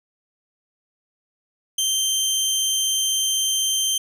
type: tone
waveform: 20% pulse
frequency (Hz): 3136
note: G7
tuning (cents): 0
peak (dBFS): -14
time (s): 1.78-3.98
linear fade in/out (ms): 5
effects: none